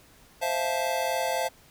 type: chord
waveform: square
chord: F major seventh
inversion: second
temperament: just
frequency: 523.8 / 654.8 / 698.5 / 873.1 Hz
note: C5 / E5 / F5 / A5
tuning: +2 / -12 / 0 / -14 cents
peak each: -32 dBFS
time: 0.41-1.49 s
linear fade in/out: 20 ms
effects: pink hiss -56 dBFS RMS until 1.7 s